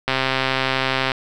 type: click train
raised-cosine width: 0.3 ms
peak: -3 dBFS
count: 138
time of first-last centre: 0.08-1.118 s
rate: 132 Hz
effects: none